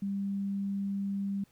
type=tone; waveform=sine; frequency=198.1 Hz; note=G3; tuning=18 cents sharp; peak=-30 dBFS; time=0.02-1.44 s; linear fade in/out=5 ms; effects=pink hiss -67 dBFS RMS until 1.51 s